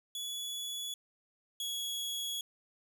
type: tone pair in turn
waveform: sawtooth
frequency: 3405 / 3347 Hz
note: G#7 / G#7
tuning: +42 / +13 cents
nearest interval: unison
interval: 29 cents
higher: first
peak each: -34 / -32 dBFS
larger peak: second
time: 0.15-0.94 / 1.6-2.41 s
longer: second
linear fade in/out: 2 ms
effects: none